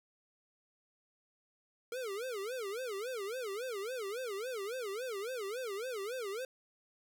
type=tone with vibrato; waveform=square; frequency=450 Hz; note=A4; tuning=39 cents sharp; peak=-38 dBFS; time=1.92-6.45 s; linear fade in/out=2 ms; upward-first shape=sine; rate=3.6 Hz; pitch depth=260 cents each way; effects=none